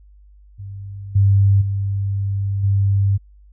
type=tone with level steps; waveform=sine; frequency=99 Hz; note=G2; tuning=18 cents sharp; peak=-29 / -10 / -18 / -13 dBFS; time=0.58-3.18 s; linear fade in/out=20 ms; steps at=1.15 / 1.61 / 2.63 s; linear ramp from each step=10 ms; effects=added 50 Hz sine -44 dBFS peak until 3.52 s